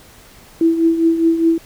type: tone with tremolo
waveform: sine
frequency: 329.6 Hz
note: E4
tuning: in tune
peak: -8 dBFS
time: 0.61-1.58 s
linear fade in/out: 2 ms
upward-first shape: triangle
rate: 4.9 Hz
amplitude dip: 70%
effects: pink hiss -44 dBFS RMS until 1.65 s